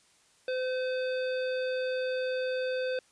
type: harmonic tone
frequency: 512 Hz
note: C5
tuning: 38 cents flat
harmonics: 1 / 3 / 5 / 7 / 9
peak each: -29 / -39 / -43 / -46 / -48 dBFS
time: 0.48-2.99 s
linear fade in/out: 2 ms
effects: white hiss -64 dBFS RMS until 3.11 s + resampled to 22050 Hz